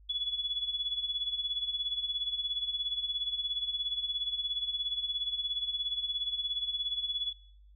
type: tone with tremolo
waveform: sine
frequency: 3405 Hz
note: G#7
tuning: 42 cents sharp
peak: -28 dBFS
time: 0.09-7.33 s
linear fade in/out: 10 ms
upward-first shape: sine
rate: 17 Hz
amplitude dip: 70%
effects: noise-tail reverb RT60 0.7 s tail -23 dB re dry + added 50 Hz sine -54 dBFS peak until 7.75 s